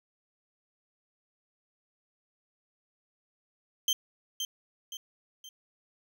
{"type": "tone with echo", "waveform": "30% pulse", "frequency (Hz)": 3136, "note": "G7", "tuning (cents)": 0, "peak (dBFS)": -21, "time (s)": [3.88, 3.93], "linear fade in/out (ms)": 2, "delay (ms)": 520, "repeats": 3, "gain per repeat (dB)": -7, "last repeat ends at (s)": 5.49, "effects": []}